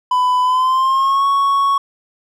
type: tone with pitch glide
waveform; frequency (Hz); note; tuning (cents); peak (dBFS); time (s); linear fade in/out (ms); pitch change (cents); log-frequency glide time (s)
triangle; 1000 to 1109.6; B5 to C#6; +21 to +1; -10; 0.11-1.78; 5; +180; 0.42-1.26
effects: none